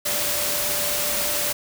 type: tone in noise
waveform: sine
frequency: 587.3 Hz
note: D5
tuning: in tune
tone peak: -32 dBFS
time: 0.05-1.53 s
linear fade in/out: 10 ms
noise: white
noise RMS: -24 dBFS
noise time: 0.05-1.53 s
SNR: -11 dB
effects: none